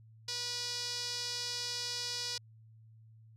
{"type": "tone with band-pass filter", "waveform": "sawtooth", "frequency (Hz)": 486, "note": "B4", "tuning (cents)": -28, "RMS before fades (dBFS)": -38, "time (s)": [0.28, 2.38], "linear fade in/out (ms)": 5, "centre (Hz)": 4900, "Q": 3.9, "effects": ["added 111 Hz sine -55 dBFS peak until 3.36 s"]}